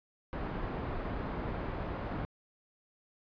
pink low-pass noise, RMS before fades -37 dBFS, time 0.33-2.25 s, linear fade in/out 0 ms, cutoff 1300 Hz, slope 12 dB/octave, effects resampled to 11025 Hz

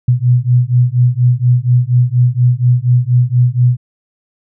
sine beating tone pair, 121.5 / 125.7 Hz, B2 / B2, -28 / +31 cents, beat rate 4.2 Hz, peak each -11 dBFS, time 0.08-3.77 s, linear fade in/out 5 ms, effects none

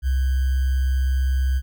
sine tone with sample-and-hold, 65.41 Hz, C2, in tune, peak -17 dBFS, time 0.02-1.62 s, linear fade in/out 50 ms, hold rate 1575 Hz, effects none

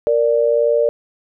sine tone pair together, 465.4 / 587 Hz, A#4 / D5, -3 / -1 cents, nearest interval major third, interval 402 cents, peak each -15 dBFS, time 0.07-0.89 s, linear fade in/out 0 ms, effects none

